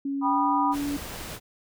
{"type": "tone with pitch glide", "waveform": "sine", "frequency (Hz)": [277.2, 286.3], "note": ["C#4", "D4"], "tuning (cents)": [0, -44], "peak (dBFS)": -26, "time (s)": [0.05, 0.97], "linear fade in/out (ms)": 5, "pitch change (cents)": 56, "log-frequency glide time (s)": [0.19, 0.44]}
{"type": "chord", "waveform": "sine", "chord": "G augmented", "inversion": "none", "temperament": "just", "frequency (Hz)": [784, 980, 1225], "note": ["G5", "B5", "D#6"], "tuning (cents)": [0, -14, -27], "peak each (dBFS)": [-28, -23, -29], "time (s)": [0.21, 0.76], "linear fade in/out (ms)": 50}
{"type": "noise", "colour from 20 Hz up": "pink", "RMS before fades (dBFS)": -37, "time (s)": [0.71, 1.4], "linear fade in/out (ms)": 50}
{"effects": []}